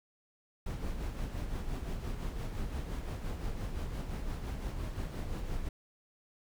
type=noise with tremolo; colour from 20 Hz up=brown; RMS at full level=-35 dBFS; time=0.66-5.69 s; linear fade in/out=5 ms; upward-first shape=sine; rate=5.8 Hz; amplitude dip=45%; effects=none